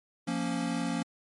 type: chord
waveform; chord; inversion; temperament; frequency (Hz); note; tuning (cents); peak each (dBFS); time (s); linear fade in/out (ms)
square; Bb minor; second; equal; 174.61 / 233.1 / 277.2; F3 / Bb3 / Db4; 0 / 0 / 0; -35 / -34 / -34; 0.27-1.03; 10
effects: MP3 48 kbps